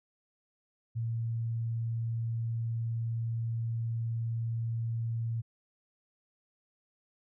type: tone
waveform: sine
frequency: 114.9 Hz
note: A#2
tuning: 25 cents flat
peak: -30 dBFS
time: 0.95-5.42 s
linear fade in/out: 20 ms
effects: none